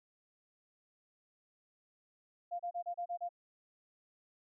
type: tone bursts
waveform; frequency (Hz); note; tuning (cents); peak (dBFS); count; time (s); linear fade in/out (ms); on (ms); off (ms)
sine; 698.5; F5; 0; -35; 7; 2.51-3.291; 20; 85; 31
effects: none